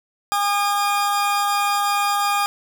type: tone pair together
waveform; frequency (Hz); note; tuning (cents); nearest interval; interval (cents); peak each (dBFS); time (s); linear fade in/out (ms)
40% pulse; 813 / 1218.1; G#5 / D#6; -37 / -37; perfect fifth; 700; -20; 0.32-2.46; 0
effects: none